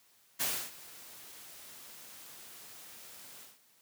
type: noise with ADSR envelope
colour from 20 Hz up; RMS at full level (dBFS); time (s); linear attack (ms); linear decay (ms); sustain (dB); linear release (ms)
white; -31; 0.39-3.59; 24; 290; -20; 180
effects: white hiss -66 dBFS RMS until 3.81 s + high-pass 100 Hz 12 dB/octave